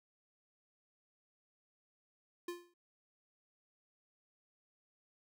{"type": "tone with exponential decay", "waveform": "square", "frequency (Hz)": 349.2, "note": "F4", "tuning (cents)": 0, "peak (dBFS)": -38, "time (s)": [2.48, 2.74], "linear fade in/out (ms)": 5, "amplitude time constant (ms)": 56, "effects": []}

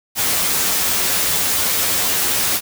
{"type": "noise with comb filter", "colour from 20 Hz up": "white", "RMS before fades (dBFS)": -18, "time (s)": [0.15, 2.61], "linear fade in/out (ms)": 50, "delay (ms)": 11, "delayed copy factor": 0.6, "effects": []}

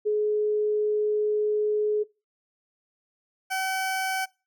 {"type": "tone pair in turn", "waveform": ["sine", "20% pulse"], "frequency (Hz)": [422.5, 760.9], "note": ["G#4", "F#5"], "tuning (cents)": [30, 48], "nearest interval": "minor seventh", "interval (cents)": 1018, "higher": "second", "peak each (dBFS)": -21, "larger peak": "neither", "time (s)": [[0.05, 2.04], [3.5, 4.26]], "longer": "first", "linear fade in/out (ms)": 20, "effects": ["noise-tail reverb RT60 0.3 s tail -23 dB re dry"]}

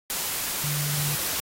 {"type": "tone in noise", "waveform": "sine", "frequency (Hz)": 146.83, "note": "D3", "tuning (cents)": 0, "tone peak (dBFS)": -27, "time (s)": [0.64, 1.15], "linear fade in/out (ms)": 0, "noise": "white", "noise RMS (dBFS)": -28, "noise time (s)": [0.1, 1.4], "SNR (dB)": -2, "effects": ["AAC 48 kbps"]}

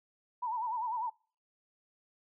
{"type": "tone with vibrato", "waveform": "sine", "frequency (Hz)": 932.3, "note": "A#5", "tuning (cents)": 0, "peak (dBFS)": -32, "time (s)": [0.42, 1.1], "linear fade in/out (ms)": 10, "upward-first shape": "sine", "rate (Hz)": 10, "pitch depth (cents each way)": 120, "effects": ["noise-tail reverb RT60 0.4 s tail -25 dB re dry"]}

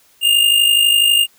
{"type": "tone with amplitude modulation", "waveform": "square", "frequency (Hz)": 2819, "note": "F7", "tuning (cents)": 16, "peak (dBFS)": -8, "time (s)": [0.21, 1.27], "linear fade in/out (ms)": 50, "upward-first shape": "sine", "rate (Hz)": 52.1, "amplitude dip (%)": 60, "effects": ["white hiss -53 dBFS RMS until 1.38 s"]}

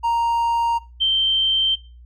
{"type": "tone pair in turn", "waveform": ["triangle", "sine"], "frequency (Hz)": [932.3, 3127], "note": ["A#5", "G7"], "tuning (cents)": [0, -5], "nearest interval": "octave + major sixth", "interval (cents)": 2095, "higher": "second", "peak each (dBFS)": -15, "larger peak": "neither", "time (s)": [[0.03, 0.79], [1, 1.76]], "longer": "neither", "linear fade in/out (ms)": 20, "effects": ["noise-tail reverb RT60 0.3 s tail -20 dB re dry", "added 60 Hz sine -41 dBFS peak until 2.05 s"]}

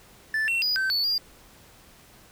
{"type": "tone with pitch steps", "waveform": "triangle", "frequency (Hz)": [1756, 2716, 4922, 1546, 4454, 4798], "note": ["A6", "F7", "D#8", "G6", "C#8", "D8"], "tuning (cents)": [-4, -49, -20, -24, 7, 36], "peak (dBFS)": -21, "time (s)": [0.34, 1.18], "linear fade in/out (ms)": 2, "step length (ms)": 140, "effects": ["pink hiss -53 dBFS RMS until 2.31 s"]}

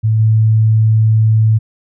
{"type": "tone with level steps", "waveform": "sine", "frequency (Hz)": 110, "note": "A2", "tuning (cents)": 0, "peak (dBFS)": [-9, -7], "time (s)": [0.03, 1.59], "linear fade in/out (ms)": 20, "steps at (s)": 0.19, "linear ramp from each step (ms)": 10, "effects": []}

